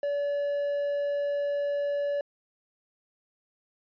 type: tone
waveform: triangle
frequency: 573 Hz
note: D5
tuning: 43 cents flat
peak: -24 dBFS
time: 0.03-2.21 s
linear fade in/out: 2 ms
effects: resampled to 11025 Hz

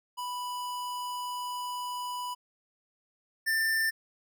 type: tone pair in turn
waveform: square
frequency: 987.8 / 1787.2 Hz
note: B5 / A6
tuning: 0 / +27 cents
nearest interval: minor seventh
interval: 1027 cents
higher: second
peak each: -34 / -26 dBFS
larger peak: second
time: 0.17-2.35 / 3.46-3.91 s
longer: first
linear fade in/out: 20 ms
effects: none

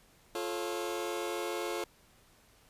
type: chord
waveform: sawtooth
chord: F augmented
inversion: none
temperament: just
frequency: 349.2 / 436.5 / 545.7 Hz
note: F4 / A4 / C#5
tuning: 0 / -14 / -27 cents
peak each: -33 / -34 / -36 dBFS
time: 0.35-1.84 s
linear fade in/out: 2 ms
effects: pink hiss -63 dBFS RMS until 2.69 s + resampled to 32000 Hz

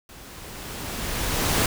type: noise with level ramp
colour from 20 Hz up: pink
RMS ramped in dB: -45 to -20 dBFS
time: 0.09-1.66 s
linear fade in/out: 2 ms
effects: none

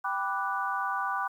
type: chord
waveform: sine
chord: G major seventh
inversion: none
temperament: equal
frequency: 784 / 987.8 / 1174.7 / 1480 Hz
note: G5 / B5 / D6 / F#6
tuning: 0 / 0 / 0 / 0 cents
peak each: -34 / -34 / -32 / -34 dBFS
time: 0.04-1.28 s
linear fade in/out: 10 ms
effects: 10-bit

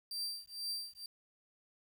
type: tone with tremolo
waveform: 40% pulse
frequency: 4699 Hz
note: D8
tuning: in tune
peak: -34 dBFS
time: 0.11-1.06 s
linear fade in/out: 2 ms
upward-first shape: triangle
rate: 2.1 Hz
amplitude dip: 100%
effects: 11-bit

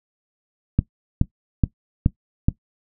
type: click train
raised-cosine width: 5 ms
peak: -3 dBFS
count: 5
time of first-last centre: 0.79-2.485 s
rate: 2.36 Hz
effects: noise-tail reverb RT60 0.1 s tail -17 dB re dry

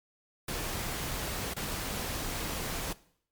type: noise with dropouts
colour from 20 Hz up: pink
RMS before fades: -35 dBFS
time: 0.48-2.93 s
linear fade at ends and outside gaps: 5 ms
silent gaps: 1.538-1.564 s
effects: noise-tail reverb RT60 0.6 s tail -19 dB re dry + MP3 96 kbps

